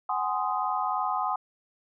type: chord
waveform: sine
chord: Ab dominant seventh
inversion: third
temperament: just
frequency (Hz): 747.5 / 830.6 / 1038.3 / 1245.9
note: Gb5 / Ab5 / C6 / Eb6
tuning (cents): +17 / 0 / -14 / +2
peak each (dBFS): -31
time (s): 0.09-1.36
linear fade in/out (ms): 5
effects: none